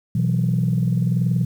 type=chord; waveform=sine; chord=B suspended fourth; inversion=none; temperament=just; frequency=123.47 / 164.63 / 185.21 Hz; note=B2 / E3 / F#3; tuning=0 / -2 / +2 cents; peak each=-19 / -20 / -23 dBFS; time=0.15-1.45 s; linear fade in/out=5 ms; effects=tanh soft clip ceiling -10 dBFS + 8-bit